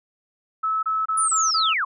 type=tone bursts; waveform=sine; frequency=1300 Hz; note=E6; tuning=24 cents flat; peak=-20 dBFS; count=5; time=0.63-1.738 s; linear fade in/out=10 ms; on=200 ms; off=27 ms
type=linear sweep; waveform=sine; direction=down; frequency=9850 to 987.8 Hz; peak=-20 dBFS; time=1.17-1.85 s; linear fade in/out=10 ms
effects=none